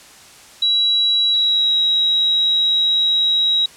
sine tone with pitch glide, 3900 to 3844 Hz, B7 to B7, -23 to -48 cents, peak -13 dBFS, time 0.62-3.66 s, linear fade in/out 5 ms, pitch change -25 cents, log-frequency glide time 1.3-1.76 s, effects white hiss -43 dBFS RMS until 3.76 s + low-pass 9000 Hz 12 dB/octave

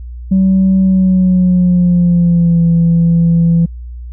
sine tone with pitch glide, 190 to 168.3 Hz, F#3 to E3, +46 to +36 cents, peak -5 dBFS, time 0.31-3.66 s, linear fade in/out 10 ms, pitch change -210 cents, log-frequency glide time 0.8-2.62 s, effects tanh soft clip ceiling -4 dBFS + added 60 Hz sine -24 dBFS peak until 4.12 s

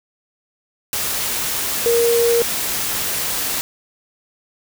sine tone in noise, 468.8 Hz, A#4, 10 cents sharp, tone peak -13 dBFS, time 1.86-2.42 s, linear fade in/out 0 ms, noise white, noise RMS -22 dBFS, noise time 0.93-3.61 s, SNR +6 dB, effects none

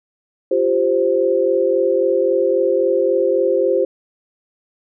sine chord, F suspended second, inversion none, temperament just, 349.2 / 392.9 / 523.8 Hz, F4 / G4 / C5, 0 / +4 / +2 cents, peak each -20 / -18 / -16 dBFS, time 0.51-3.85 s, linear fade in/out 5 ms, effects none

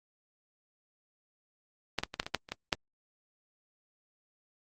clicks, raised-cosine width 0.2 ms, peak -11 / -13 / -20 / -11 / -28 / -19 / -9 / -29 / -16 / -8 dBFS, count 10, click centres 1.987 / 2.035 / 2.141 / 2.199 / 2.23 / 2.265 / 2.347 / 2.489 / 2.52 / 2.728 s, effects Opus 32 kbps

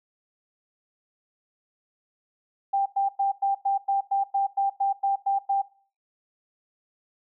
sine tone bursts, 790 Hz, G5, 13 cents sharp, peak -20 dBFS, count 13, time 2.73-5.62 s, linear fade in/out 10 ms, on 130 ms, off 100 ms, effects noise-tail reverb RT60 0.4 s tail -18 dB re dry

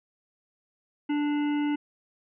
harmonic tone with a mistuned harmonic, 293.7 Hz, D4, in tune, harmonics 1 / 3 / 5 / 7 / 9 / 10, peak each -24 / -37 / -43 / -42 / -48 / -46 dBFS, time 1.09-1.76 s, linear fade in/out 10 ms, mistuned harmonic 10, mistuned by -29 cents, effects none

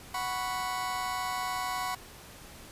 35% pulse chord, F# suspended fourth, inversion none, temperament just, 740 / 986.7 / 1110 Hz, F#5 / B5 / C#6, 0 / -2 / +2 cents, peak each -34 dBFS, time 0.14-1.95 s, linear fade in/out 5 ms, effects pink hiss -49 dBFS RMS until 2.71 s + resampled to 32000 Hz

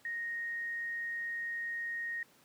sine tone, 1864.7 Hz, A#6, in tune, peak -35 dBFS, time 0.05-2.23 s, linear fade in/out 2 ms, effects pink hiss -64 dBFS RMS until 2.44 s + high-pass 150 Hz 12 dB/octave

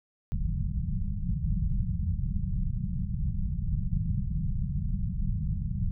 pink low-pass noise, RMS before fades -29 dBFS, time 0.32-5.91 s, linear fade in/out 0 ms, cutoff 200 Hz, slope 96 dB/octave, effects none

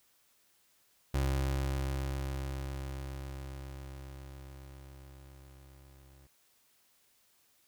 30% pulse tone with level ramp, 67.3 Hz, C2, 49 cents sharp, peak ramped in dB -25 to -54 dBFS, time 1.14-6.27 s, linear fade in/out 5 ms, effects white hiss -69 dBFS RMS until 7.67 s

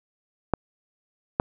clicks, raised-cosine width 1 ms, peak -6 dBFS, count 2, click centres 0.537 / 1.399 s, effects none

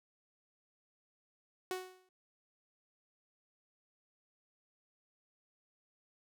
sawtooth tone with exponential decay, 370 Hz, F#4, in tune, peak -30 dBFS, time 1.71-2.09 s, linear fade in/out 1 ms, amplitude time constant 81 ms, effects none

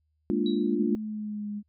sine chord, Bb dominant seventh, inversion third, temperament equal, 207.7 / 233.1 / 293.7 / 349.2 Hz, Ab3 / Bb3 / D4 / F4, 0 / 0 / 0 / 0 cents, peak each -29 dBFS, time 0.3-0.95 s, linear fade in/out 0 ms
sine tone with exponential decay, 3892 Hz, B7, 26 cents flat, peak -34 dBFS, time 0.46-0.75 s, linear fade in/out 2 ms, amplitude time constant 62 ms
sine tone with pitch glide, 218 to 207.1 Hz, A3 to G#3, -16 to -5 cents, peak -31 dBFS, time 0.71-1.63 s, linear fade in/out 50 ms, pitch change -89 cents, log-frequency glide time 0.88-1.49 s
effects added 77 Hz sine -70 dBFS peak until 1.68 s

